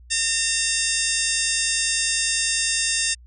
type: harmonic tone with a mistuned harmonic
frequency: 910 Hz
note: A#5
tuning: 42 cents flat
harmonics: 2 / 3 / 4 / 5 / 6 / 7 / 8 / 9 / 10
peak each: -29 / -29 / -29 / -29 / -29 / -29 / -29 / -29 / -29 dBFS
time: 0.1-3.15 s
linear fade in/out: 20 ms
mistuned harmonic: 5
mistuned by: +100 cents
effects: added 60 Hz sine -44 dBFS peak until 3.26 s